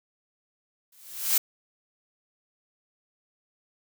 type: noise with exponential growth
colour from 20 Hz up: blue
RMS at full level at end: -19 dBFS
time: 0.92-1.38 s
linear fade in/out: 5 ms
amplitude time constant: 98 ms
effects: none

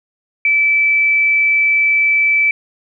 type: tone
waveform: sine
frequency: 2314 Hz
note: D7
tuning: 26 cents flat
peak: -10 dBFS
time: 0.45-2.51 s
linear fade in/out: 2 ms
effects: none

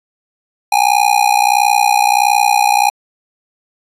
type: tone with amplitude modulation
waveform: square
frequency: 820 Hz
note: G#5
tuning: 22 cents flat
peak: -6 dBFS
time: 0.72-2.9 s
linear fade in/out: 5 ms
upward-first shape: sine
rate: 61.5 Hz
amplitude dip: 95%
effects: resampled to 32000 Hz

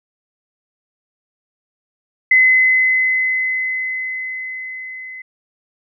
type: tone with level ramp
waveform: sine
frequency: 2036 Hz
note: C7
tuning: 48 cents flat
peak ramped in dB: -7 to -30 dBFS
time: 2.31-5.22 s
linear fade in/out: 5 ms
effects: none

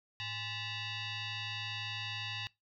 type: tone with frequency modulation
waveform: sine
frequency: 107 Hz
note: A2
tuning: 48 cents flat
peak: -37 dBFS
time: 0.2-2.47 s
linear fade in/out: 0 ms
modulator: 926 Hz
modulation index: 4.3
effects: noise-tail reverb RT60 0.2 s tail -22 dB re dry

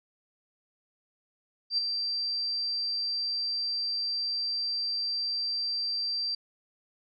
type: tone with ADSR envelope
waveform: sine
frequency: 4699 Hz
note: D8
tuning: in tune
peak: -22 dBFS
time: 1.7-6.35 s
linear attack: 78 ms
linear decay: 13 ms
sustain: -6 dB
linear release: 5 ms
effects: none

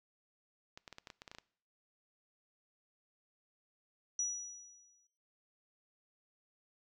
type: clicks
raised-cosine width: 0.2 ms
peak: -31 dBFS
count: 11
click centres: 0.775 / 0.878 / 0.927 / 0.984 / 1.072 / 1.102 / 1.219 / 1.278 / 1.315 / 1.349 / 1.385 s
type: tone with exponential decay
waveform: sine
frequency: 5850 Hz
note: F#8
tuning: 21 cents flat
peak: -31 dBFS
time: 4.19-5.07 s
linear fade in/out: 2 ms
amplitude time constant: 190 ms
effects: noise-tail reverb RT60 0.6 s tail -22 dB re dry

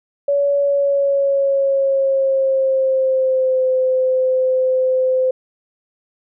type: tone with pitch glide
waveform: sine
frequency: 566 to 516 Hz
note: C#5 to C5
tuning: +36 to -24 cents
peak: -13 dBFS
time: 0.28-5.31 s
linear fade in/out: 5 ms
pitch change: -160 cents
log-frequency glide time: 0.58-3.65 s
effects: none

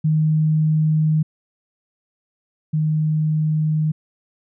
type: tone pair in turn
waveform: sine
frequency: 155.56 / 154.91 Hz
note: D#3 / D#3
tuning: 0 / -7 cents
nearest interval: unison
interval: 7 cents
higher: first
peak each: -14 / -16 dBFS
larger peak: first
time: 0.04-1.23 / 2.73-3.92 s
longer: neither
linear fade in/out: 10 ms
effects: none

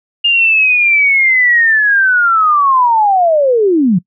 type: linear sweep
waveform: sine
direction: down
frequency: 2833 to 163 Hz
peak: -7 dBFS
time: 0.24-3.99 s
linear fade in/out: 10 ms
effects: noise-tail reverb RT60 0.1 s tail -23 dB re dry

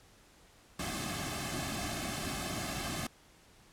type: noise with comb filter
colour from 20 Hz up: pink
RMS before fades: -37 dBFS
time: 0.79-3.07 s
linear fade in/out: 5 ms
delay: 2.1 ms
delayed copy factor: -0.8
effects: pink hiss -61 dBFS RMS until 3.72 s + low-pass 11000 Hz 12 dB/octave

